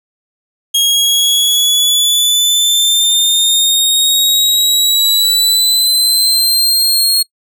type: exponential sweep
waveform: sawtooth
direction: up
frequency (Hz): 3265 to 4280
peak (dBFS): -6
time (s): 0.74-7.23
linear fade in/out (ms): 10
effects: noise-tail reverb RT60 0.1 s tail -26 dB re dry